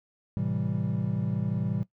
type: chord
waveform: triangle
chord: A minor seventh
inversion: none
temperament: equal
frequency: 110 / 130.81 / 164.81 / 196 Hz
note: A2 / C3 / E3 / G3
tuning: 0 / 0 / 0 / 0 cents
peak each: -30 dBFS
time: 0.37-1.83 s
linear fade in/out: 0 ms
effects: noise-tail reverb RT60 0.1 s tail -18 dB re dry